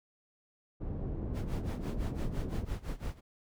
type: low-pass noise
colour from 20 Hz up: pink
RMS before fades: -37 dBFS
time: 0.8-2.66 s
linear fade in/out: 20 ms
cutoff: 360 Hz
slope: 12 dB/octave
type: noise with tremolo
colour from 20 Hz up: brown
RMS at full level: -34 dBFS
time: 1.33-3.21 s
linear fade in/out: 50 ms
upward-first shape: sine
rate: 5.9 Hz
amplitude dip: 90%
effects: none